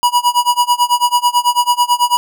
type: tone with tremolo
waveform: square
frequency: 971 Hz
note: B5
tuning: 30 cents flat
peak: -8 dBFS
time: 0.03-2.17 s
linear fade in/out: 0 ms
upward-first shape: sine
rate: 9.1 Hz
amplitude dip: 95%
effects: none